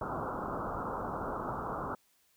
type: low-pass noise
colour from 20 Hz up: white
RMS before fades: -37 dBFS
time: 0.01-1.95 s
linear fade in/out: 2 ms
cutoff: 1400 Hz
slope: 96 dB/octave
effects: white hiss -70 dBFS RMS until 2.36 s